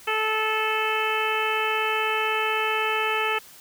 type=harmonic tone; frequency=436 Hz; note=A4; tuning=16 cents flat; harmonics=1 / 2 / 3 / 4 / 5 / 6 / 7; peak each=-29 / -29 / -28 / -31 / -32 / -28 / -33 dBFS; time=0.07-3.39 s; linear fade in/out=10 ms; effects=white hiss -48 dBFS RMS until 3.6 s